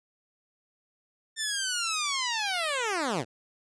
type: linear sweep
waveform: 10% pulse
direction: down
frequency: 1800 to 98 Hz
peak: -19 dBFS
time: 1.36-3.25 s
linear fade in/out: 50 ms
effects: resampled to 22050 Hz